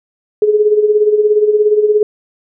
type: tone with tremolo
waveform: sine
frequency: 421.8 Hz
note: G#4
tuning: 27 cents sharp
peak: -5 dBFS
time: 0.42-2.03 s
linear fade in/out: 2 ms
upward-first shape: sine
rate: 17 Hz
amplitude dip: 65%
effects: none